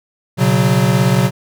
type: chord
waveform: square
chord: B suspended second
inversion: none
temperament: equal with one note detuned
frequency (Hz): 121.49 / 138.59 / 185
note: B2 / C#3 / F#3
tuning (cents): -28 / 0 / 0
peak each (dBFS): -16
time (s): 0.37-1.31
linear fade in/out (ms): 50
effects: none